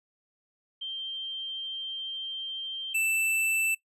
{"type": "tone pair in turn", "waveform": ["sine", "square"], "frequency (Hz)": [3153, 2654], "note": ["G7", "E7"], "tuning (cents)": [9, 11], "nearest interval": "minor third", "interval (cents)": 298, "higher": "first", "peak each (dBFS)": [-32, -25], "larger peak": "second", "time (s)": [[0.81, 2.94], [2.94, 3.75]], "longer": "first", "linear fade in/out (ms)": 10, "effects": ["noise-tail reverb RT60 0.1 s tail -20 dB re dry", "resampled to 32000 Hz"]}